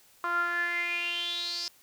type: tone with band-pass filter sweep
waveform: sawtooth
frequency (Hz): 346.6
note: F4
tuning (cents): -13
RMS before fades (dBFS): -31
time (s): 0.24-1.68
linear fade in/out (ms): 0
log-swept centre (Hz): 1200 to 5100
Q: 8.9
effects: white hiss -60 dBFS RMS until 1.82 s